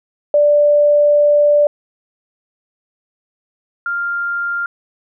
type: tone pair in turn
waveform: sine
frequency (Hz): 587.3 / 1396.8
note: D5 / F6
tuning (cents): 0 / 0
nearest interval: octave + minor third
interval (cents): 1500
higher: second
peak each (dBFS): -8 / -17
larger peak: first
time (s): 0.34-1.67 / 3.86-4.66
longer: first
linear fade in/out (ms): 2
effects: none